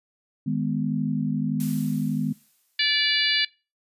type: chord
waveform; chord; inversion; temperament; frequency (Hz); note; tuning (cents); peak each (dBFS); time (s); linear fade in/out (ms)
sine; G# minor; second; just; 155.74 / 207.7 / 249.2; D#3 / G#3 / B3; +2 / 0 / +16; -27; 0.46-2.33; 10
type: noise with exponential decay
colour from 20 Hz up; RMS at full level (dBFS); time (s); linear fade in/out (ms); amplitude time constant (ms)
blue; -35; 1.6-3.03; 2; 310
type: harmonic tone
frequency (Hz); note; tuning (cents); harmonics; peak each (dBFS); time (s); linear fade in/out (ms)
580; D5; -22; 3 / 4 / 5 / 6 / 7 / 8; -27 / -27 / -27 / -27 / -27 / -27; 2.79-3.45; 5
effects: noise-tail reverb RT60 0.3 s tail -22 dB re dry + resampled to 32000 Hz